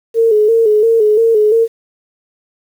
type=tone with vibrato; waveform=sine; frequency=440 Hz; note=A4; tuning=in tune; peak=-7 dBFS; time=0.14-1.68 s; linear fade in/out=50 ms; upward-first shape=square; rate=2.9 Hz; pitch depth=63 cents each way; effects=7-bit